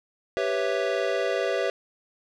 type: chord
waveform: square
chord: C# half-diminished seventh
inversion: second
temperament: equal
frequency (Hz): 392 / 493.9 / 554.4 / 659.3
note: G4 / B4 / C#5 / E5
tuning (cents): 0 / 0 / 0 / 0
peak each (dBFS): -30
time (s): 0.37-1.7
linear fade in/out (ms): 0
effects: low-pass 4000 Hz 12 dB/octave